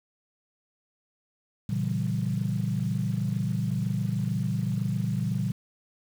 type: chord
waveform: sine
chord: A# diminished seventh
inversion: none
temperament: equal with one note detuned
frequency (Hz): 116.54 / 138.59 / 164.81 / 192.3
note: A#2 / C#3 / E3 / G3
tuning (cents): 0 / 0 / 0 / -33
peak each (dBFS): -29 / -31 / -31 / -30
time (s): 1.69-5.52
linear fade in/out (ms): 5
effects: tanh soft clip ceiling -16 dBFS + 8-bit